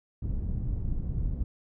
pink low-pass noise, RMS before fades -30 dBFS, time 0.22-1.44 s, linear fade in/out 5 ms, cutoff 130 Hz, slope 12 dB/octave, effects none

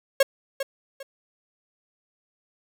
45% pulse tone with echo, 546 Hz, C#5, 26 cents flat, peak -14 dBFS, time 0.2-0.23 s, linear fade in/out 5 ms, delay 400 ms, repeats 2, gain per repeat -11 dB, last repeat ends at 1.03 s, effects none

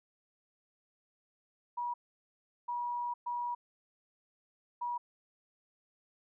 sine tone bursts at uneven times, 964 Hz, B5, 42 cents flat, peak -33 dBFS, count 4, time 1.77-1.94 / 2.68-3.14 / 3.26-3.55 / 4.81-4.98 s, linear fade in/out 10 ms, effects none

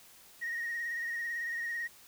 sine tone with vibrato, 1870 Hz, A#6, 5 cents sharp, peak -32 dBFS, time 0.41-1.88 s, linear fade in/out 20 ms, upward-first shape triangle, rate 18 Hz, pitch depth 37 cents each way, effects tanh soft clip ceiling -30 dBFS + white hiss -57 dBFS RMS until 2.07 s

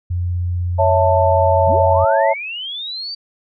sine tone with pitch glide, 88.4 to 87.54 Hz, F2 to F2, +22 to +5 cents, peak -17 dBFS, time 0.1-2.05 s, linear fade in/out 10 ms, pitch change -17 cents, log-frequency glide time 0.96-1.28 s
sine chord, A major, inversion first, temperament equal with one note detuned, 554.4 / 659.3 / 887.1 Hz, C#5 / E5 / A5, 0 / 0 / +14 cents, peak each -16 dBFS, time 0.78-2.34 s, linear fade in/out 20 ms
sine linear sweep, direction up, 89.2 to 4674 Hz, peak -24 dBFS, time 1.66-3.15 s, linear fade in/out 10 ms
effects none

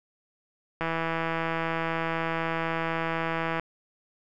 click train, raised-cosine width 0.5 ms, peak -14 dBFS, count 458, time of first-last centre 0.81-3.597 s, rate 164 Hz, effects none

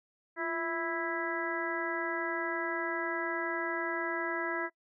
harmonic tone with a mistuned harmonic, 329.6 Hz, E4, in tune, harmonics 1 / 2 / 3 / 4 / 5 / 6, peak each -37 / -39 / -40 / -40 / -37 / -39 dBFS, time 0.36-4.7 s, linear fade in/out 50 ms, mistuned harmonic 1, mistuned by +72 cents, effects noise-tail reverb RT60 0.1 s tail -24 dB re dry

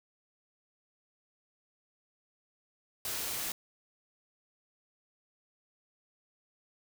white noise, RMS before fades -36 dBFS, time 3.05-3.52 s, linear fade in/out 2 ms, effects none

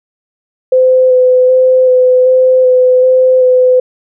sine tone with vibrato, 510 Hz, C5, 44 cents flat, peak -4 dBFS, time 0.72-3.8 s, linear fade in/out 5 ms, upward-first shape square, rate 1.3 Hz, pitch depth 12 cents each way, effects none

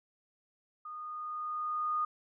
sine tone with level ramp, 1229 Hz, D#6, 22 cents flat, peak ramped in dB -41 to -28 dBFS, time 0.85-2.05 s, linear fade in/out 5 ms, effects none

